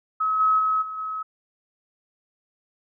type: tone with level steps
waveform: sine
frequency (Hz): 1282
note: E6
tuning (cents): -49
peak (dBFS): -20 / -16 / -19 / -30 / -27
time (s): 0.2-1.23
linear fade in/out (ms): 10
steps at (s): 0.39 / 0.58 / 0.81 / 0.97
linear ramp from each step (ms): 20
effects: none